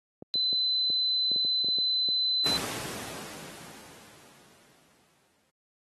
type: clicks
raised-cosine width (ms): 2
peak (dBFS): -27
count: 11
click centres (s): 0.224 / 0.356 / 0.529 / 0.901 / 1.316 / 1.361 / 1.449 / 1.645 / 1.686 / 1.786 / 2.088
type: tone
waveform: sine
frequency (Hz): 4033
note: B7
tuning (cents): +36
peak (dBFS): -24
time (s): 0.34-2.57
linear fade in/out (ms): 0
type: noise with exponential decay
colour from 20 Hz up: pink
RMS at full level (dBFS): -31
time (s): 2.46-5.5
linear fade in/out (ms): 0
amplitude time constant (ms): 660
effects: high-pass 150 Hz 12 dB/octave + AAC 32 kbps